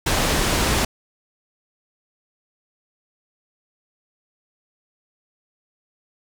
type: low-pass noise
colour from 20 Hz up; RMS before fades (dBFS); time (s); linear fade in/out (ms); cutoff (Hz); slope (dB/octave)
pink; -20; 0.06-0.85; 5; 9700; 12
effects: none